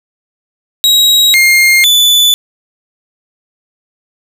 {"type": "tone with pitch steps", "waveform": "40% pulse", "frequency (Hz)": [3830, 2123, 3483], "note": ["A#7", "C7", "A7"], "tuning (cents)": [46, 25, -18], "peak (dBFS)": -4, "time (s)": [0.84, 2.34], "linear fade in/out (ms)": 0, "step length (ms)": 500, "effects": []}